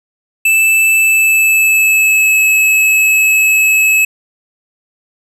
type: tone with pitch glide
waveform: square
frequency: 2637 to 2586 Hz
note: E7 to E7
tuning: 0 to -34 cents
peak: -8 dBFS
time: 0.45-4.05 s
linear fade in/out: 5 ms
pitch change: -34 cents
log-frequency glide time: 0.97-2.38 s
effects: none